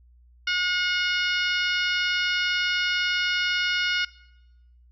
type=harmonic tone with a mistuned harmonic; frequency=722 Hz; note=F#5; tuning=43 cents flat; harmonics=2 / 3 / 4 / 5 / 6 / 7 / 8; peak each=-26 / -28 / -28 / -35 / -35 / -36 / -37 dBFS; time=0.47-4.05 s; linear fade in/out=5 ms; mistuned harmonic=8; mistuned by=-65 cents; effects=noise-tail reverb RT60 0.9 s tail -21 dB re dry + added 60 Hz sine -52 dBFS peak until 4.91 s